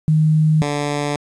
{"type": "tone pair in turn", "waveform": ["sine", "10% pulse"], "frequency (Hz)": [155.56, 145.69], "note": ["D#3", "D3"], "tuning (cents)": [0, -14], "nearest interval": "minor second", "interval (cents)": 114, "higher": "first", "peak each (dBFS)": -11, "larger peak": "neither", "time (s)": [[0.08, 0.62], [0.62, 1.16]], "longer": "neither", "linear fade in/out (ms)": 0, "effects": ["resampled to 22050 Hz", "8-bit"]}